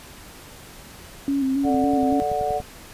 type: tone with vibrato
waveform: sine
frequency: 271.9 Hz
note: C#4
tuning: 33 cents flat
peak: -19 dBFS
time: 1.28-2.2 s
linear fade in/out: 0 ms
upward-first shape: square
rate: 3.6 Hz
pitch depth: 41 cents each way
type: chord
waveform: sine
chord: D major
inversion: second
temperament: just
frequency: 440.5 / 587.3 / 734.2 Hz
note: A4 / D5 / F#5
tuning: +2 / 0 / -14 cents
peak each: -28 / -27 / -23 dBFS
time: 1.63-2.62 s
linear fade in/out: 50 ms
type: click train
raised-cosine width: 5 ms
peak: -23 dBFS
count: 11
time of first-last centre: 1.65-2.602 s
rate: 10.5 Hz
effects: pink hiss -43 dBFS RMS until 2.93 s + resampled to 32000 Hz